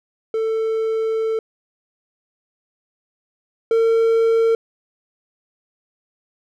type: tone pair in turn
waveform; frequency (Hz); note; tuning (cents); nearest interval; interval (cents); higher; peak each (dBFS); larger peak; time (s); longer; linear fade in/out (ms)
triangle; 444.6 / 454.2; A4 / A#4; +18 / -45; unison; 37; second; -16 / -11; second; 0.34-1.39 / 3.71-4.55; first; 2
effects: none